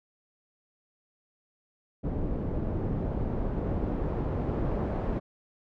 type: noise with low-pass filter sweep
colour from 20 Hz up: pink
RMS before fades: -30 dBFS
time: 2.03-5.2 s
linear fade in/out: 20 ms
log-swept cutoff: 410 to 690 Hz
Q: 0.71
effects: none